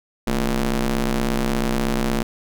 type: ring-modulated tone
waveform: sawtooth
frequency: 125.4 Hz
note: B2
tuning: 27 cents sharp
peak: -12 dBFS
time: 0.27-2.23 s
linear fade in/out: 5 ms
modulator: 97.1 Hz
effects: none